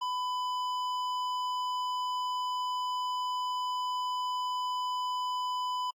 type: tone with hard clipping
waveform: triangle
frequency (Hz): 1000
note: B5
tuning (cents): +21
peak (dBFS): -32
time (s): 0.01-5.91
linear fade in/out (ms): 10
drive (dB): 14
effects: AAC 64 kbps